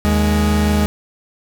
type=tone pair together; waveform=40% pulse; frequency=77.78 / 207.8 Hz; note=D#2 / G#3; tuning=0 / +1 cents; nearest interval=octave + perfect fourth; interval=1701 cents; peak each=-15 dBFS; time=0.05-0.86 s; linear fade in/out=0 ms; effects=none